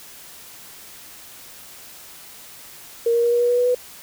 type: tone with pitch steps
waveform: sine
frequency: 466.2 / 470.3 / 474.3 / 478.5 / 482.6 / 486.8 / 491.1 / 495.4 Hz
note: A#4 / A#4 / A#4 / A#4 / B4 / B4 / B4 / B4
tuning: 0 / +15 / +30 / +45 / -40 / -25 / -10 / +5 cents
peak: -15 dBFS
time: 3.06-3.748 s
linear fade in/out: 5 ms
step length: 86 ms
effects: white hiss -42 dBFS RMS until 4.02 s